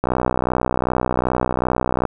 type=click train; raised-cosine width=1 ms; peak=-4 dBFS; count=127; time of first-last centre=0.04-2.053 s; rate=62.6 Hz; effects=none